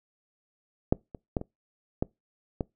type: clicks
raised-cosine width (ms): 2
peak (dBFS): -7 / -26 / -13 / -23 / -12 / -15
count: 6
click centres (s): 0.925 / 1.148 / 1.368 / 1.414 / 2.025 / 2.608
effects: noise-tail reverb RT60 0.2 s tail -24 dB re dry